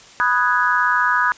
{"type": "chord", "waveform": "sine", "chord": "G# minor seventh", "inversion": "first", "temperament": "equal", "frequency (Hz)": [987.8, 1244.5, 1480, 1661.2], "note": ["B5", "D#6", "F#6", "G#6"], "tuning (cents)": [0, 0, 0, 0], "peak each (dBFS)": -20, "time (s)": [0.2, 1.32], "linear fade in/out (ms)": 0, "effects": ["white hiss -44 dBFS RMS until 1.37 s", "resampled to 16000 Hz"]}